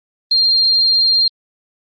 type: tone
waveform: sine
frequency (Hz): 4195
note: C8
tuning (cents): +4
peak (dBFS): -10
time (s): 0.31-1.28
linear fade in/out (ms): 5
effects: Opus 32 kbps